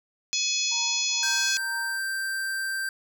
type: harmonic tone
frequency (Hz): 846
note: G#5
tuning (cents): +32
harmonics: 3 / 4 / 5 / 6 / 7 / 8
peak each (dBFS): -31 / -31 / -31 / -31 / -31 / -31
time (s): 0.33-1.57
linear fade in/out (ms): 0
type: tone with tremolo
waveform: sine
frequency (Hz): 932.3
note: A#5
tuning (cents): 0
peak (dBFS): -34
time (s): 0.71-2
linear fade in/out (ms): 10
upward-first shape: triangle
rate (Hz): 2.1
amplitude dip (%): 100
type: tone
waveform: square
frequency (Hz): 1568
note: G6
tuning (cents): 0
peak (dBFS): -28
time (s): 1.23-2.89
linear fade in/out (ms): 2
effects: none